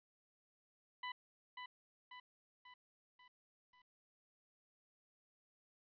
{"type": "tone with echo", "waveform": "20% pulse", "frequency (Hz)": 996, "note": "B5", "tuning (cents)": 14, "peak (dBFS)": -37, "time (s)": [1.03, 1.12], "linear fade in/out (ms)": 5, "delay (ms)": 540, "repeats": 5, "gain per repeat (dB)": -5, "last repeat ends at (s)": 3.82, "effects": ["resampled to 11025 Hz", "13-bit"]}